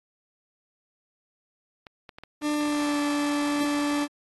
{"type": "clicks", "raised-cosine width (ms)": 0.3, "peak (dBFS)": -26, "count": 9, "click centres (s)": [1.868, 2.092, 2.185, 2.236, 2.42, 2.633, 2.765, 2.988, 3.13]}
{"type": "tone with pitch glide", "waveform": "40% pulse", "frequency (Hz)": [297.9, 291.1], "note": ["D4", "D4"], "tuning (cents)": [25, -15], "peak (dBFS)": -23, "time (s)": [2.41, 4.08], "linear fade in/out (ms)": 50, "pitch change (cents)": -40, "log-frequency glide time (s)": [2.52, 2.99]}
{"effects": ["AAC 32 kbps"]}